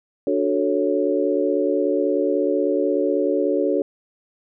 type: chord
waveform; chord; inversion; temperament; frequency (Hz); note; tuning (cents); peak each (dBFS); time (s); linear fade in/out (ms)
sine; D major seventh; none; equal; 293.7 / 370 / 440 / 554.4; D4 / F#4 / A4 / C#5; 0 / 0 / 0 / 0; -23; 0.27-3.82; 2
effects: none